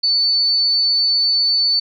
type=tone; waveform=sine; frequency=4496 Hz; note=C#8; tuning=24 cents sharp; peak=-13 dBFS; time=0.03-1.8 s; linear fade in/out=10 ms; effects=none